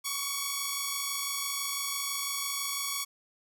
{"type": "tone pair together", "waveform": "5% pulse", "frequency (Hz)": [1112, 1138], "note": ["C#6", "C#6"], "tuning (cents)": [5, 45], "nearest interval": "unison", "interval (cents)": 40, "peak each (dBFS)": [-21, -23], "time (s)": [0.04, 3.05], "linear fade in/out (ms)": 20, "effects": []}